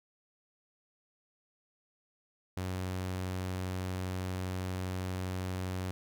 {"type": "tone", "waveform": "sawtooth", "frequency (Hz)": 92.5, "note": "F#2", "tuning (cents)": 0, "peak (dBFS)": -30, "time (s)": [2.57, 5.91], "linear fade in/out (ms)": 0, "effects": []}